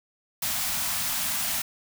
white band-stop noise, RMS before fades -28 dBFS, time 0.42-1.62 s, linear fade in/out 5 ms, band 280 to 600 Hz, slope 96 dB/octave, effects none

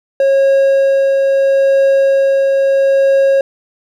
triangle tone with tremolo, 545 Hz, C#5, 29 cents flat, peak -5 dBFS, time 0.2-3.41 s, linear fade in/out 2 ms, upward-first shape triangle, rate 0.76 Hz, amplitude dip 25%, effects none

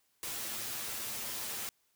white noise with comb filter, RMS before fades -39 dBFS, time 0.23-1.69 s, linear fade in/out 0 ms, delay 8.8 ms, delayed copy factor +0.75, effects white hiss -74 dBFS RMS until 1.95 s

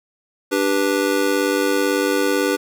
square chord, G major, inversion second, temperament just, 294 / 392 / 490 Hz, D4 / G4 / B4, +2 / 0 / -14 cents, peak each -22 dBFS, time 0.51-2.57 s, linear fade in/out 20 ms, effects none

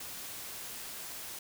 white noise, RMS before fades -43 dBFS, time 0-1.39 s, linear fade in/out 5 ms, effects none

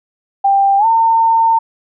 sine tone with pitch glide, 790 to 907.5 Hz, G5 to A#5, +13 to -47 cents, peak -8 dBFS, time 0.44-1.59 s, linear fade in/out 10 ms, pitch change +240 cents, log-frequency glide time 0.78-0.86 s, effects none

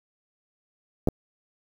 clicks, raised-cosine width 2 ms, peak -8 / -11 dBFS, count 2, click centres 1.074 / 1.086 s, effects 7-bit

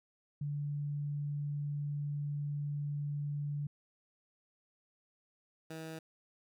sine / 15% pulse tone pair in turn, 145.3 / 160.38 Hz, D3 / E3, -18 / -47 cents, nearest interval major second, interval 171 cents, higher second, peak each -34 / -36 dBFS, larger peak first, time 0.41-3.67 / 5.7-5.99 s, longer first, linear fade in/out 5 ms, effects none

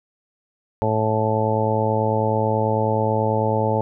harmonic tone, 109.2 Hz, A2, 13 cents flat, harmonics 1 / 2 / 3 / 4 / 5 / 6 / 7 / 8, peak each -23 / -27 / -31 / -25 / -24 / -29 / -31 / -24 dBFS, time 0.82-3.81 s, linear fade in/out 0 ms, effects none

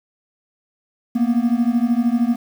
triangle beating tone pair, 231.1 / 244.1 Hz, A#3 / B3, -15 / -20 cents, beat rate 13 Hz, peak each -16 dBFS, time 1.15-2.36 s, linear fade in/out 10 ms, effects 7-bit

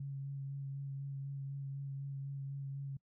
sine tone with vibrato, 138.1 Hz, C#3, 6 cents flat, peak -39 dBFS, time 0-2.97 s, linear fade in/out 5 ms, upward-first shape sine, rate 4 Hz, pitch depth 16 cents each way, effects noise-tail reverb RT60 0.1 s tail -25 dB re dry

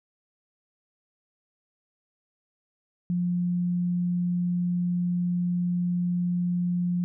sine tone, 176.6 Hz, F3, 20 cents sharp, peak -23 dBFS, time 3.1-7.04 s, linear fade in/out 0 ms, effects none

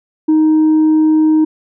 sine tone with tanh clipping, 311.9 Hz, D#4, 4 cents sharp, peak -8 dBFS, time 0.28-1.45 s, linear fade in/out 10 ms, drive 1 dB, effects none

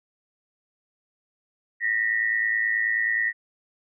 sine tone pair together, 1839 / 1948.4 Hz, A#6 / B6, -24 / -24 cents, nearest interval minor second, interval 100 cents, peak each -24 dBFS, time 1.8-3.33 s, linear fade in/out 50 ms, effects none

